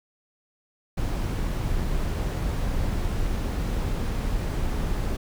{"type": "noise", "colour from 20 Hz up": "brown", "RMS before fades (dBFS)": -26, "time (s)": [0.97, 5.17], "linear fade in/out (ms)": 10, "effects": []}